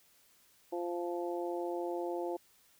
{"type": "harmonic tone", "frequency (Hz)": 173.9, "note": "F3", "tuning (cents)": -7, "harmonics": [2, 3, 4, 5], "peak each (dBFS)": [-36, -40, -42, -44], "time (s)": [0.72, 2.37], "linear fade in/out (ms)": 10, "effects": ["white hiss -66 dBFS RMS until 2.79 s"]}